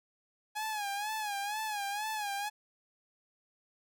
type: tone with vibrato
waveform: sawtooth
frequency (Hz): 834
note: G#5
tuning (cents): +7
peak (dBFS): -30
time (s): 0.55-2.5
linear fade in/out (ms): 20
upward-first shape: sine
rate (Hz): 2.1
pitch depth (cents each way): 84
effects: none